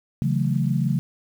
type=chord; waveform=sine; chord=F# minor seventh; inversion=second; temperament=equal; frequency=138.59 / 164.81 / 185 / 220 Hz; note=C#3 / E3 / F#3 / A3; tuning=0 / 0 / 0 / 0 cents; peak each=-22 / -26 / -26 / -27 dBFS; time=0.22-0.99 s; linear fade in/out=0 ms; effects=8-bit